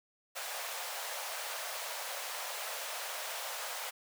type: high-pass noise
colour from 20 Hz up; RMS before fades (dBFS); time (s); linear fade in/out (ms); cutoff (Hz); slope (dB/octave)
pink; -40; 0.35-3.91; 20; 530; 48
effects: none